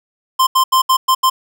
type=tone bursts at uneven times; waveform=square; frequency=1044 Hz; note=C6; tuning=4 cents flat; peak=-10 dBFS; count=6; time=0.39-0.47 / 0.55-0.64 / 0.72-0.82 / 0.89-0.97 / 1.08-1.15 / 1.23-1.3 s; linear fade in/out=10 ms; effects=none